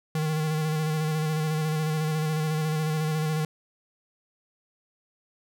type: tone with vibrato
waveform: square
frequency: 155.56 Hz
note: D#3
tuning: in tune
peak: -25 dBFS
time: 0.15-3.45 s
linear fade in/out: 2 ms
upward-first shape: square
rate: 14 Hz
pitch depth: 25 cents each way
effects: none